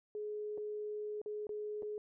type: tone with dropouts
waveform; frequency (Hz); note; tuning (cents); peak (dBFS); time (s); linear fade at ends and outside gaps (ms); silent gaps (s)
sine; 421.2; G#4; +24; -38; 0.15-1.98; 1; 0.576-0.58 / 1.216-1.26 / 1.469-1.492 / 1.823-1.83
effects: none